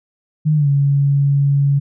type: tone with pitch glide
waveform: sine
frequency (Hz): 153.4 to 140.67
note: D#3 to C#3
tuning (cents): -24 to +26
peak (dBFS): -11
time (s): 0.45-1.8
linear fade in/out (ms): 20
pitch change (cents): -150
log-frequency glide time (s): 0.55-0.68
effects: none